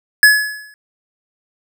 square tone with exponential decay, 1700 Hz, G#6, 40 cents sharp, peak -3 dBFS, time 0.23-0.74 s, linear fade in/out 1 ms, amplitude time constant 110 ms, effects none

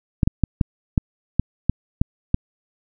clicks, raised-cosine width 5 ms, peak -3 dBFS, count 9, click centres 0.232 / 0.275 / 0.437 / 0.612 / 0.978 / 1.396 / 1.696 / 2.015 / 2.344 s, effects none

